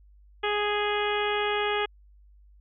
harmonic tone, 415.3 Hz, G#4, in tune, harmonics 1 / 2 / 3 / 4 / 5 / 6 / 7 / 8, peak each -28 / -31 / -33 / -34 / -35 / -36 / -36 / -37 dBFS, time 0.43-1.86 s, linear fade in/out 10 ms, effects added 50 Hz sine -52 dBFS peak until 2.6 s

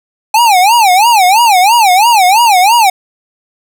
square tone with vibrato, 830.6 Hz, G#5, in tune, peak -5 dBFS, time 0.34-2.9 s, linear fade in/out 5 ms, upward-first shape sine, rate 3 Hz, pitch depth 250 cents each way, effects none

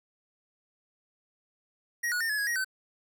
square tone with pitch steps, 1891 / 1459 / 1818 / 1704 / 1658 / 1889 / 1528 Hz, A#6 / F#6 / A#6 / G#6 / G#6 / A#6 / G6, +24 / -25 / -44 / +44 / -3 / +22 / -45 cents, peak -28 dBFS, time 2.03-2.646 s, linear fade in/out 10 ms, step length 88 ms, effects none

